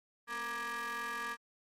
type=ring-modulated tone; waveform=35% pulse; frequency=240.3 Hz; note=B3; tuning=47 cents flat; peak=-32 dBFS; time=0.27-1.37 s; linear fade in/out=50 ms; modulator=1420 Hz; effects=MP3 64 kbps